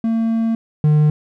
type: tone pair in turn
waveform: triangle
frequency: 226.4 / 151.1 Hz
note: A3 / D3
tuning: +50 / +50 cents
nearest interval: perfect fifth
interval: 700 cents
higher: first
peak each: -13 / -8 dBFS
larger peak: second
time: 0.04-0.55 / 0.84-1.1 s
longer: first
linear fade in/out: 2 ms
effects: none